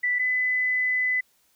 sine tone pair in turn, 1975.5 / 2007 Hz, B6 / B6, 0 / +27 cents, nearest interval unison, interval 27 cents, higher second, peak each -21 dBFS, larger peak neither, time 0.03-0.19 / 0.19-1.21 s, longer second, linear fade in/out 10 ms, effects white hiss -65 dBFS RMS until 1.55 s

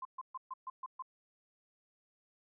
sine tone bursts, 1042 Hz, C6, 7 cents flat, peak -39 dBFS, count 7, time 0.02-1.024 s, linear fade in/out 5 ms, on 32 ms, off 130 ms, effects none

